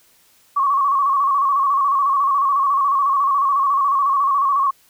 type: tone with vibrato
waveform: sine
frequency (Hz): 1108.7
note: C#6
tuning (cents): 0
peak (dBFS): -14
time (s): 0.56-4.71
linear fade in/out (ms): 10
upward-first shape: square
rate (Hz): 14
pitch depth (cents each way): 54
effects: white hiss -55 dBFS RMS until 4.89 s